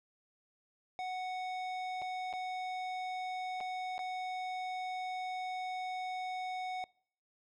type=tone with dropouts; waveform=square; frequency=740 Hz; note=F#5; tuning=in tune; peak=-37 dBFS; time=0.99-6.84 s; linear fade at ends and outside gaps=0 ms; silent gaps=2.017-2.021 / 2.328-2.336 / 3.604-3.609 / 3.98-3.991 s; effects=noise-tail reverb RT60 0.6 s tail -25 dB re dry + low-pass 4000 Hz 12 dB/octave